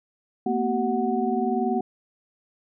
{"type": "tone cluster", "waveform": "sine", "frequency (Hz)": [226.2, 246.8, 380.9, 739], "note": ["A3", "B3", "G4", "F#5"], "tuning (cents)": [48, -1, -50, -2], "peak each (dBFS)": -27, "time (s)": [0.46, 1.81], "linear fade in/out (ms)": 5, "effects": []}